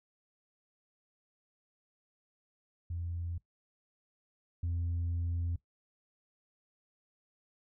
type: tone pair in turn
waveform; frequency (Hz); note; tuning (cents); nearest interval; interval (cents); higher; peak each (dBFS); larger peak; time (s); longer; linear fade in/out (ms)
sine; 85.6 / 85.6; F2 / F2; -34 / -34; unison; 0; neither; -34 / -29; second; 2.9-3.38 / 4.63-5.56; second; 5
effects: noise-tail reverb RT60 0.1 s tail -19 dB re dry + tanh soft clip ceiling -29 dBFS